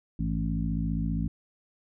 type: harmonic tone with a mistuned harmonic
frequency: 55 Hz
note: A1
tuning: in tune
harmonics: 1 / 2 / 3 / 4 / 5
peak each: -31 / -37 / -30 / -33 / -36 dBFS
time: 0.19-1.28 s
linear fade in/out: 5 ms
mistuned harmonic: 2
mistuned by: -110 cents
effects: none